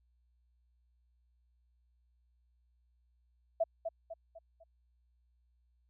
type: tone with echo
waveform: sine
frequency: 659.3 Hz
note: E5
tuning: in tune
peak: -26 dBFS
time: 3.6-3.64 s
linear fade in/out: 10 ms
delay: 250 ms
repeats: 4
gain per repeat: -7 dB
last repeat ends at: 4.64 s
effects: added 60 Hz sine -69 dBFS peak until 5.89 s